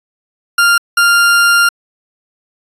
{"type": "tone bursts at uneven times", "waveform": "40% pulse", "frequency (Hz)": 1396.9, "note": "F6", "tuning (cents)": 0, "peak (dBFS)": -6, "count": 2, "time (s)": [[0.58, 0.78], [0.97, 1.69]], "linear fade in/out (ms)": 5, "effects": ["resampled to 32000 Hz"]}